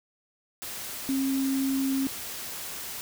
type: tone in noise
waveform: sine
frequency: 269 Hz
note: C4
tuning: 48 cents sharp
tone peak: -24 dBFS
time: 1.09-2.07 s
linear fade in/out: 0 ms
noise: white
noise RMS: -37 dBFS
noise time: 0.62-3.01 s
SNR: +10 dB
effects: none